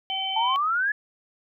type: harmonic tone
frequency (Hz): 768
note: G5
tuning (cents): -36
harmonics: 1 / 3 / 4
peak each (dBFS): -31 / -37 / -27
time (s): 0.1-0.56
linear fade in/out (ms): 0
type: exponential sweep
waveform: sine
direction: up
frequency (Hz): 865 to 1728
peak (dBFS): -21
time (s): 0.36-0.92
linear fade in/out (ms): 5
effects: none